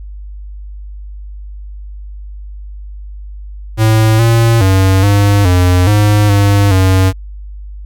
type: tone with pitch steps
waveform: square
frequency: 110.2 / 115.3 / 95.3 / 101.3 / 90.1 / 104.4 / 100.8 / 94.2 Hz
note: A2 / A#2 / G2 / G#2 / F#2 / G#2 / G2 / F#2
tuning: +3 / -19 / -48 / -43 / -45 / +10 / +49 / +32 cents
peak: -7 dBFS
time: 3.77-7.13 s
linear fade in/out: 50 ms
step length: 420 ms
effects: added 50 Hz sine -25 dBFS peak until 7.85 s